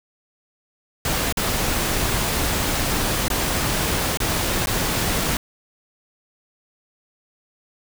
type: noise with dropouts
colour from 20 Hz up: pink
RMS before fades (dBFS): -22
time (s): 1.05-5.37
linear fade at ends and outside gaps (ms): 2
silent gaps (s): 1.325-1.371 / 3.282-3.301 / 4.173-4.202 / 4.659-4.67
effects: none